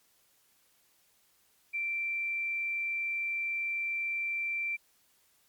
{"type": "tone", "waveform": "sine", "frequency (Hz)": 2349, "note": "D7", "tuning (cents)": 0, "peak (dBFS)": -30, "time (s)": [1.73, 4.77], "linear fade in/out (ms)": 20, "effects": ["white hiss -68 dBFS RMS until 5.48 s", "MP3 96 kbps"]}